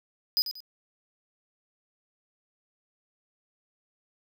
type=tone with echo; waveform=square; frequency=4978 Hz; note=D#8; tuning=in tune; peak=-22 dBFS; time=0.37-0.42 s; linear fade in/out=0 ms; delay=92 ms; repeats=2; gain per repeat=-10 dB; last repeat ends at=0.604 s; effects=none